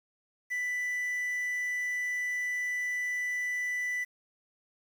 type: tone with quantisation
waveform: triangle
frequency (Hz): 1982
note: B6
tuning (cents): +6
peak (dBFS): -28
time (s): 0.5-4.05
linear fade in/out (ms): 20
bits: 9
effects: none